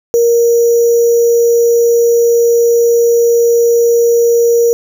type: tone with sample-and-hold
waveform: sine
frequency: 469.5 Hz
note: A#4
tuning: 12 cents sharp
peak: -6 dBFS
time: 0.14-4.73 s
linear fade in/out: 0 ms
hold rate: 6300 Hz
effects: none